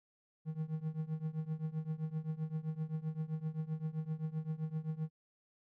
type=tone with tremolo; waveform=triangle; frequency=157.4 Hz; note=D#3; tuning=20 cents sharp; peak=-30 dBFS; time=0.45-5.1 s; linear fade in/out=50 ms; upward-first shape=triangle; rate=7.7 Hz; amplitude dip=95%; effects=none